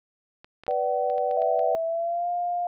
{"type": "clicks", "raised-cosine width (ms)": 0.3, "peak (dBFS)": -30, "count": 9, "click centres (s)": [0.445, 0.636, 0.666, 0.71, 1.1, 1.181, 1.312, 1.42, 1.593]}
{"type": "chord", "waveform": "sine", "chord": "B minor", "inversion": "none", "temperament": "equal with one note detuned", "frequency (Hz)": [493.9, 587.3, 758.2], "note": ["B4", "D5", "F#5"], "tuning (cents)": [0, 0, 42], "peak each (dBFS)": [-27, -27, -26], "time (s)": [0.68, 1.75], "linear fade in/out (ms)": 0}
{"type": "tone with pitch glide", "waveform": "sine", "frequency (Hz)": [657, 704.2], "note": ["E5", "F5"], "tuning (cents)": [-6, 14], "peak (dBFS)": -24, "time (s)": [1.37, 2.67], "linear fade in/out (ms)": 2, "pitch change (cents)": 120, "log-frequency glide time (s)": [1.85, 2.29]}
{"effects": []}